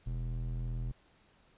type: tone with band-pass filter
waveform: square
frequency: 41.2 Hz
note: E1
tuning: in tune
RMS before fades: -36 dBFS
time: 0.06-0.92 s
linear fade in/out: 10 ms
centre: 89 Hz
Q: 4.2
effects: pink hiss -66 dBFS RMS until 1.57 s + resampled to 8000 Hz